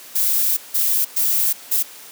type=noise bursts at uneven times; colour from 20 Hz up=violet; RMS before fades=-18 dBFS; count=4; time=0.15-0.57 / 0.74-1.05 / 1.16-1.53 / 1.71-1.83 s; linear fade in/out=10 ms; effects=white hiss -40 dBFS RMS until 2.11 s + high-pass 200 Hz 12 dB/octave